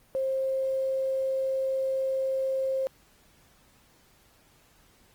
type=tone with quantisation; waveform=sine; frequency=531 Hz; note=C5; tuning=25 cents sharp; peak=-25 dBFS; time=0.15-2.87 s; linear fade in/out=0 ms; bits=9; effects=pink hiss -61 dBFS RMS until 5.14 s + Opus 24 kbps